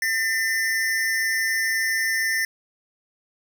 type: tone pair together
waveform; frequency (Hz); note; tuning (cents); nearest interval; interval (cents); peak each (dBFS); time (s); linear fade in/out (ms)
square; 1803 / 2019; A6 / B6; +42 / +38; major second; 196; -23 / -27; 0.02-2.45; 2
effects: none